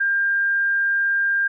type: tone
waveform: sine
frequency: 1599 Hz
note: G6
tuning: 34 cents sharp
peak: -17 dBFS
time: 0-1.48 s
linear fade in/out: 10 ms
effects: none